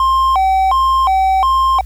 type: tone with vibrato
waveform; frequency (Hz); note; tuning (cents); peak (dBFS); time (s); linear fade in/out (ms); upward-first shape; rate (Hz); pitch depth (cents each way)
triangle; 900; A5; +39; -8; 0-1.81; 2; square; 1.4; 280
effects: added 60 Hz sine -25 dBFS peak until 1.85 s + white hiss -50 dBFS RMS until 1.85 s